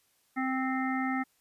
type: harmonic tone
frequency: 261.6 Hz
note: C4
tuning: in tune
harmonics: 1 / 3 / 5 / 7 / 8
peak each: -30 / -35 / -37 / -38 / -39 dBFS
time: 0.36-1.24 s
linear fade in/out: 20 ms
effects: white hiss -70 dBFS RMS until 1.4 s + resampled to 32000 Hz